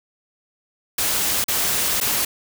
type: noise with dropouts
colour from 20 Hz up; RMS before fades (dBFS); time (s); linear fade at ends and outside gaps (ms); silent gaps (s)
white; -21; 0.98-2.25; 5; 1.442-1.482 / 2.003-2.011
effects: none